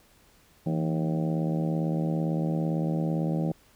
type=harmonic tone with a mistuned harmonic; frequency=77.78 Hz; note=D#2; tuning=in tune; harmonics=2 / 3 / 4 / 5 / 6 / 7 / 8 / 9 / 10; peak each=-26 / -35 / -33 / -40 / -41 / -37 / -43 / -45 / -43 dBFS; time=0.66-3.52 s; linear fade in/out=5 ms; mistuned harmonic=2; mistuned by=+97 cents; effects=pink hiss -60 dBFS RMS until 3.75 s